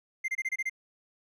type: tone bursts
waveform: triangle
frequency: 2093 Hz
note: C7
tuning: in tune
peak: -26 dBFS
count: 7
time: 0.24-0.697 s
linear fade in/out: 10 ms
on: 43 ms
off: 26 ms
effects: none